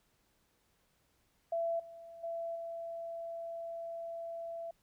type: tone with level steps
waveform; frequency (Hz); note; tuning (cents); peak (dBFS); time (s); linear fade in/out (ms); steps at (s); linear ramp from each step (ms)
sine; 670; E5; +28; -31 / -48 / -36 / -39; 1.52-4.71; 5; 1.79 / 2.23 / 2.55; 10
effects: pink hiss -74 dBFS RMS until 4.82 s